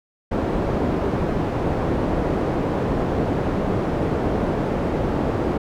white low-pass noise, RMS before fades -22 dBFS, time 0.31-5.58 s, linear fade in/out 10 ms, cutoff 480 Hz, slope 12 dB/octave, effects none

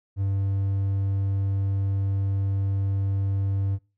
triangle tone, 98 Hz, G2, in tune, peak -20 dBFS, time 0.16-3.79 s, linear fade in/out 50 ms, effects noise-tail reverb RT60 0.3 s tail -22 dB re dry

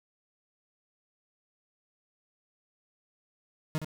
40% pulse tone with echo, 155.56 Hz, D#3, in tune, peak -27 dBFS, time 3.75-3.78 s, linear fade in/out 0 ms, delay 66 ms, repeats 1, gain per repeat -7 dB, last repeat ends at 3.846 s, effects none

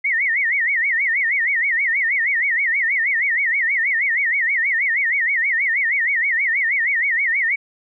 sine tone with vibrato, 2017 Hz, B6, 36 cents sharp, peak -16 dBFS, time 0.04-7.56 s, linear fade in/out 10 ms, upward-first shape sine, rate 6.3 Hz, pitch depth 200 cents each way, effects none

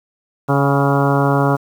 harmonic tone with a mistuned harmonic, 140 Hz, C#3, 18 cents sharp, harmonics 1 / 2 / 3 / 4 / 5 / 6 / 7 / 8 / 9 / 10, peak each -16 / -19 / -21 / -22 / -23 / -24 / -24 / -25 / -26 / -26 dBFS, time 0.48-1.57 s, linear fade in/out 20 ms, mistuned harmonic 6, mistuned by -27 cents, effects 7-bit

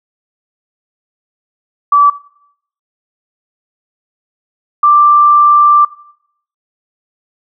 sine tone pair in turn, 1155 / 1178.6 Hz, D6 / D6, -29 / +6 cents, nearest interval unison, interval 35 cents, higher second, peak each -4 dBFS, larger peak neither, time 1.92-2.1 / 4.83-5.85 s, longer second, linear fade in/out 5 ms, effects noise-tail reverb RT60 0.7 s tail -19 dB re dry

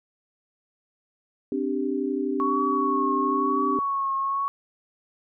sine chord, C suspended second, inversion none, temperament equal, 261.6 / 293.7 / 392 Hz, C4 / D4 / G4, 0 / 0 / 0 cents, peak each -28 dBFS, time 1.52-3.79 s, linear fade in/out 2 ms
sine tone with vibrato, 1108.7 Hz, C#6, in tune, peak -23 dBFS, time 2.4-4.48 s, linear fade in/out 0 ms, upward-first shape triangle, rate 1 Hz, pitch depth 43 cents each way
effects none

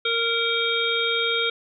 harmonic tone, 462.9 Hz, A#4, 12 cents flat, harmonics 1 / 3 / 5 / 7 / 8, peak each -27 / -27 / -27 / -27 / -27 dBFS, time 0.05-1.5 s, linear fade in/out 5 ms, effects none

